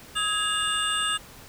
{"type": "tone cluster", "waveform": "sine", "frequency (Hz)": [1266, 1654, 2827, 3552, 8170], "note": ["D#6", "G#6", "F7", "A7", "C9"], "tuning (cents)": [30, -8, 20, 16, -42], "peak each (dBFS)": [-29, -30, -27, -31, -32], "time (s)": [0.15, 1.18], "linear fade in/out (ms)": 20, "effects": ["tanh soft clip ceiling -13 dBFS", "pink hiss -47 dBFS RMS until 1.48 s"]}